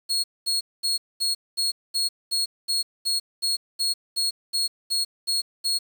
35% pulse tone bursts, 4316 Hz, C#8, 47 cents flat, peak -20 dBFS, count 16, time 0.09-5.79 s, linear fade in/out 20 ms, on 150 ms, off 220 ms, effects 8-bit

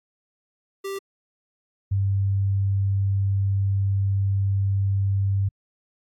square / sine tone pair in turn, 392 / 98.31 Hz, G4 / G2, 0 / +5 cents, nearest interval 2 octaves, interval 2395 cents, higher first, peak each -29 / -19 dBFS, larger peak second, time 0.84-0.99 / 1.91-5.49 s, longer second, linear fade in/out 10 ms, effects AAC 64 kbps

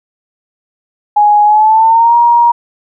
sine tone with pitch glide, 833 to 945.9 Hz, G#5 to A#5, +5 to +25 cents, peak -4 dBFS, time 1.16-2.52 s, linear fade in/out 10 ms, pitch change +220 cents, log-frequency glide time 1.44-2.16 s, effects none

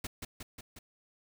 pink noise with echo, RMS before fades -38 dBFS, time 0.04-0.07 s, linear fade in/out 5 ms, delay 180 ms, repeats 4, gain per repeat -3 dB, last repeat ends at 0.79 s, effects none

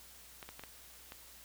clicks, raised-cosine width 0.3 ms, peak -30 dBFS, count 5, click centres 0.428 / 0.49 / 0.595 / 0.637 / 1.121 s, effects added 60 Hz sine -65 dBFS peak until 1.44 s + white hiss -56 dBFS RMS until 1.44 s

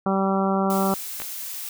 harmonic tone, 193.6 Hz, G3, 21 cents flat, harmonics 1 / 2 / 3 / 4 / 5 / 6 / 7, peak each -22 / -27 / -28 / -27 / -32 / -30 / -32 dBFS, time 0.06-0.94 s, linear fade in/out 2 ms
blue noise, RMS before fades -33 dBFS, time 0.7-1.69 s, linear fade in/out 2 ms
clicks, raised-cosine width 0.3 ms, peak -17 dBFS, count 2, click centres 1.201 / 1.219 s
effects none

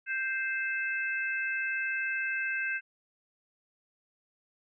harmonic tone, 523.3 Hz, C5, in tune, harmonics 3 / 4 / 5, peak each -31 / -38 / -35 dBFS, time 0.06-2.81 s, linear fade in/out 50 ms, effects none

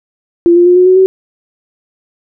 sine tone with pitch steps, 343.1 / 349.9 / 356.8 / 363.9 / 371.1 / 378.5 Hz, F4 / F4 / F4 / F#4 / F#4 / F#4, -31 / +3 / +37 / -29 / +5 / +39 cents, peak -3 dBFS, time 0.46-1.06 s, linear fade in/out 0 ms, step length 100 ms, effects none

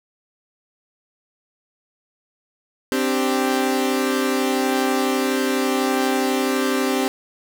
sawtooth chord, C suspended second, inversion none, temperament equal, 261.6 / 293.7 / 392 Hz, C4 / D4 / G4, 0 / 0 / 0 cents, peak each -17 / -22 / -19 dBFS, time 2.92-7.08 s, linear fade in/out 0 ms, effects none

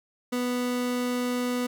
30% pulse tone, 246.9 Hz, B3, in tune, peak -23 dBFS, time 0.32-1.67 s, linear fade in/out 10 ms, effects none

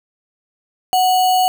sine tone with sample-and-hold, 740 Hz, F#5, in tune, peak -11 dBFS, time 0.93-1.48 s, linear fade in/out 0 ms, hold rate 3675 Hz, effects none

